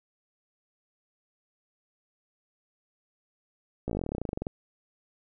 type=slowing click train; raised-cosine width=2 ms; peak=-18 dBFS; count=21; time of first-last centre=3.88-4.469 s; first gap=16 ms; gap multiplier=1.06; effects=none